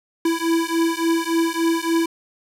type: beating tone pair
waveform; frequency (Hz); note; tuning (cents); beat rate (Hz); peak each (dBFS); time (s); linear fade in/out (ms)
square; 329.6 / 333.1; E4 / E4; 0 / +18; 3.5; -22; 0.25-2.06; 5
effects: resampled to 32000 Hz + 7-bit